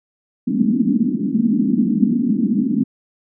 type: band-pass noise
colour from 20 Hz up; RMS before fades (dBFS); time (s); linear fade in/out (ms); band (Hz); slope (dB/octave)
pink; -17; 0.47-2.84; 10; 200 to 270; 48
effects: none